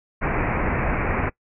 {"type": "low-pass noise", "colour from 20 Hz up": "pink", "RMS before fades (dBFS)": -23, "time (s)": [0.21, 1.3], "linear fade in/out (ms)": 20, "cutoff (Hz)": 2500, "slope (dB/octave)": 96, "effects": ["noise-tail reverb RT60 0.1 s tail -21 dB re dry"]}